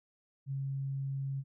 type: tone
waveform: sine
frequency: 136.5 Hz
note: C#3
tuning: 26 cents flat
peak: -33 dBFS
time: 0.46-1.44 s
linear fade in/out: 50 ms
effects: none